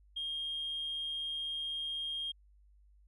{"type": "tone", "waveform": "sine", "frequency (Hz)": 3228, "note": "G#7", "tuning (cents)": -50, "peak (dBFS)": -34, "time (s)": [0.16, 2.32], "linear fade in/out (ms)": 10, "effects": ["tanh soft clip ceiling -31 dBFS", "added 50 Hz sine -60 dBFS peak until 3.07 s"]}